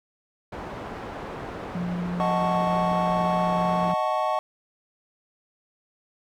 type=low-pass noise; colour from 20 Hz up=white; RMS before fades=-36 dBFS; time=0.52-3.92 s; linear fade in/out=5 ms; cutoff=900 Hz; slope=12 dB/octave
type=tone; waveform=sine; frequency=176.4 Hz; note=F3; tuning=18 cents sharp; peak=-26 dBFS; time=1.75-3.94 s; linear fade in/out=2 ms
type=chord; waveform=triangle; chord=D# half-diminished seventh; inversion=none; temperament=equal with one note detuned; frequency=622.3 / 740 / 876.4 / 1108.7 Hz; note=D#5 / F#5 / A5 / C#6; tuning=0 / 0 / -7 / 0 cents; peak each=-25 / -26 / -27 / -26 dBFS; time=2.2-4.39 s; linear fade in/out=0 ms
effects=none